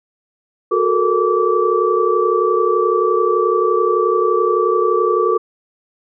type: tone cluster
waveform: sine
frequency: 365.8 / 432.4 / 464 / 1159 Hz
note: F#4 / A4 / A#4 / D6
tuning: -20 / -30 / -8 / -23 cents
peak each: -18 dBFS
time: 0.71-5.38 s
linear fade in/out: 10 ms
effects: none